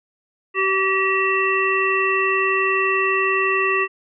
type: harmonic tone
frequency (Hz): 384.2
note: G4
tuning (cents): -35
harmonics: 1 / 3 / 5 / 7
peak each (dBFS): -22 / -22 / -22 / -22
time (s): 0.54-3.88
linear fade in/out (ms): 50
effects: none